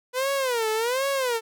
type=tone with vibrato; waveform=sawtooth; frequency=491.2 Hz; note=B4; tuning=9 cents flat; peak=-19 dBFS; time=0.13-1.41 s; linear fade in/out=50 ms; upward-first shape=sine; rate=1.3 Hz; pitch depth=210 cents each way; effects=none